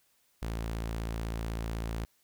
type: tone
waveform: sawtooth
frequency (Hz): 56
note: A1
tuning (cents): +31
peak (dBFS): -29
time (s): 0.42-2.05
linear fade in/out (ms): 0
effects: white hiss -70 dBFS RMS until 2.23 s